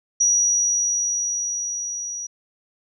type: tone with level ramp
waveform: sine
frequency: 5800 Hz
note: F#8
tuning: 35 cents flat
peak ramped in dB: -14 to -28 dBFS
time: 0.2-2.27 s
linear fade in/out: 10 ms
effects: none